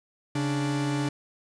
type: tone pair together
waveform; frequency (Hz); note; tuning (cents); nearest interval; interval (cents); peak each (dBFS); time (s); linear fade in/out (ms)
45% pulse; 138.61 / 293.7; C#3 / D4; 0 / 0; octave + minor second; 1300; -28; 0.35-1.09; 5
effects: resampled to 22050 Hz